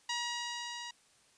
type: tone with level ramp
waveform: 10% pulse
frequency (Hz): 955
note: A#5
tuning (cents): +42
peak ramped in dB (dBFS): -24 to -33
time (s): 0.09-0.91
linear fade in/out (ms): 5
effects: white hiss -66 dBFS RMS until 1.37 s + resampled to 22050 Hz